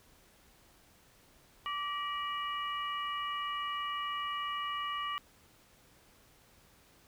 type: harmonic tone with a mistuned harmonic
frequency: 582 Hz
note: D5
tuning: 16 cents flat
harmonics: 2 / 3 / 4 / 5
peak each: -35 / -44 / -48 / -41 dBFS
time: 1.66-5.18 s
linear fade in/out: 0 ms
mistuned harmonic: 3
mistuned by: +150 cents
effects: pink hiss -63 dBFS RMS until 7.07 s